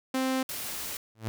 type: tone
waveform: sawtooth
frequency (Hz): 261.6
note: C4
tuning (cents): 0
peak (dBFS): -22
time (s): 0.14-0.43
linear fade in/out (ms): 5
type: noise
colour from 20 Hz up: white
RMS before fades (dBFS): -36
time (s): 0.49-0.97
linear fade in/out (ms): 2
type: tone with exponential growth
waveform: sawtooth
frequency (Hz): 110.8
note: A2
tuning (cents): +13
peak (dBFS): -24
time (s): 1.15-1.28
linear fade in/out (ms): 0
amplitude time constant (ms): 28
effects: none